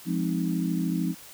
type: chord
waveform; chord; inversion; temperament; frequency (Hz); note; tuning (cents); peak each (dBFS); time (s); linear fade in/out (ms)
sine; F minor seventh; none; equal; 174.61 / 207.7 / 261.6 / 311.1; F3 / Ab3 / C4 / Eb4; 0 / 0 / 0 / 0; -27 / -32 / -31 / -31; 0.05-1.15; 50
effects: white hiss -47 dBFS RMS until 1.33 s